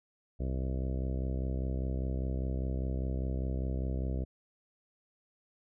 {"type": "harmonic tone", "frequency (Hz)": 65, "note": "C2", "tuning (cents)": -11, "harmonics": [1, 2, 3, 4, 5, 6, 7, 8, 9, 10], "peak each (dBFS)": [-32, -38, -42, -44, -46, -48, -49, -50, -51, -52], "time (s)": [0.39, 4.25], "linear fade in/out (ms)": 20, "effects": []}